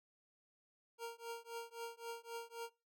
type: tone with tremolo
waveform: 25% pulse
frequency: 464.7 Hz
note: A#4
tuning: 5 cents flat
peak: -38 dBFS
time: 0.98-2.7 s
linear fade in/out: 50 ms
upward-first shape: triangle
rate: 3.8 Hz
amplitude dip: 100%
effects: noise-tail reverb RT60 0.3 s tail -23 dB re dry